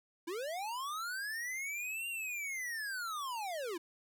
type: linear two-way sweep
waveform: square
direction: up then down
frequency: 313.9 to 2801 to 313.9 Hz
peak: -38 dBFS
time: 0.27-3.78 s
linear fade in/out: 10 ms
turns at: 2.08 s
effects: none